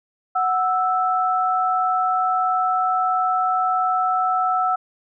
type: tone pair together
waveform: sine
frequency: 740 / 1318.5 Hz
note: F#5 / E6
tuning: 0 / 0 cents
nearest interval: minor seventh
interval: 1000 cents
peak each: -20 dBFS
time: 0.35-4.76 s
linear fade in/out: 10 ms
effects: none